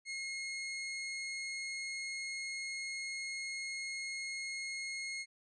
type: tone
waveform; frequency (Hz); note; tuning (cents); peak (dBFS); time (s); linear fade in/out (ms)
sawtooth; 2156; C#7; -49; -35; 0.05-5.26; 50
effects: resampled to 22050 Hz